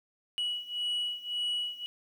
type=beating tone pair; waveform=sine; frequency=2929 / 2930.8 Hz; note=F#7 / F#7; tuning=-18 / -17 cents; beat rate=1.8 Hz; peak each=-31 / -33 dBFS; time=0.38-1.86 s; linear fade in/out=0 ms; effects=tanh soft clip ceiling -27 dBFS + 10-bit